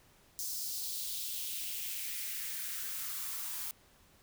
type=noise with high-pass filter sweep; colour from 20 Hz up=blue; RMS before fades=-39 dBFS; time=0.39-3.71 s; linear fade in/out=0 ms; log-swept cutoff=5500 to 900 Hz; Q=2.3; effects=pink hiss -64 dBFS RMS until 4.22 s